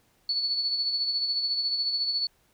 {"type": "tone with tremolo", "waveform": "sine", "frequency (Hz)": 4435, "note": "C#8", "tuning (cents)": 0, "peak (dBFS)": -23, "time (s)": [0.29, 2.27], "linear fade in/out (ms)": 2, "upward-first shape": "sine", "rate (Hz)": 14, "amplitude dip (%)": 45, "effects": ["pink hiss -66 dBFS RMS until 2.53 s"]}